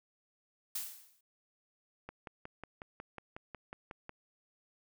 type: noise with exponential decay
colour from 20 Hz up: blue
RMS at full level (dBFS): -35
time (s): 0.75-1.21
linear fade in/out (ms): 5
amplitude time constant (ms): 100
type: click train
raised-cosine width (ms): 0.5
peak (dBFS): -29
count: 12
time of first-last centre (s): 2.09-4.094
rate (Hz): 5.49
effects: none